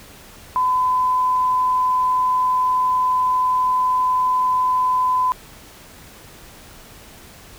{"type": "tone", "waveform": "sine", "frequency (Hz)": 1011, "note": "B5", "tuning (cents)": 40, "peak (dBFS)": -15, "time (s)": [0.56, 5.32], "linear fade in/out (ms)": 0, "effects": ["pink hiss -43 dBFS RMS until 7.58 s"]}